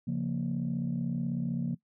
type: chord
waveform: sine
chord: Bb minor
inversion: first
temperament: equal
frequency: 138.59 / 174.61 / 233.1 Hz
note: Db3 / F3 / Bb3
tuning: 0 / 0 / 0 cents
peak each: -33 / -32 / -32 dBFS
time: 0.07-1.75 s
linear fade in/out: 10 ms
effects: noise-tail reverb RT60 0.1 s tail -19 dB re dry + tanh soft clip ceiling -23 dBFS